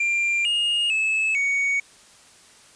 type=tone with pitch steps; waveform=triangle; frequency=2382 / 2849 / 2603 / 2235 Hz; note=D7 / F7 / E7 / C#7; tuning=+24 / +34 / -22 / +14 cents; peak=-18 dBFS; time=0-1.8 s; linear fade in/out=5 ms; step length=450 ms; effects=white hiss -51 dBFS RMS until 2.75 s + resampled to 22050 Hz